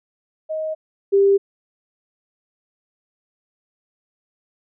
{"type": "tone pair in turn", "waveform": "sine", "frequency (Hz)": [628, 396], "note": ["D#5", "G4"], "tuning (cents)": [16, 18], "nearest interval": "minor sixth", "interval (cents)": 798, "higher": "first", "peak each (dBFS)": [-22, -11], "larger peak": "second", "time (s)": [[0.49, 0.75], [1.12, 1.38]], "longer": "neither", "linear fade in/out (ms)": 20, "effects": []}